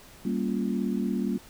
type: chord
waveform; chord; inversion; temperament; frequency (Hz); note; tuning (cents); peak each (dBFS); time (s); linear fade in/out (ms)
sine; G half-diminished seventh; none; equal; 196 / 233.1 / 277.2 / 349.2; G3 / Bb3 / Db4 / F4; 0 / 0 / 0 / 0; -29 / -29 / -33 / -35; 0.25-1.38; 5
effects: pink hiss -51 dBFS RMS until 1.49 s